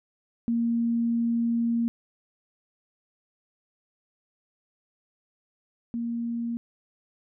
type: tone pair in turn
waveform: sine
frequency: 233.1 / 234.1 Hz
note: A#3 / A#3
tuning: 0 / +8 cents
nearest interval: unison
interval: 8 cents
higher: second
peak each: -22 / -27 dBFS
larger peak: first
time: 0.48-1.88 / 5.94-6.57 s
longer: first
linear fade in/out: 0 ms
effects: none